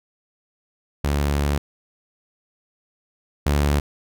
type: tone pair in turn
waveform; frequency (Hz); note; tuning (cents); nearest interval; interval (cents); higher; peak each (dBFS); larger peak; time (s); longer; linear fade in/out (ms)
sawtooth; 71.9 / 72.4; D2 / D2; -36 / -24; unison; 12; second; -15 / -13; second; 1.04-1.58 / 3.46-3.8; first; 5
effects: none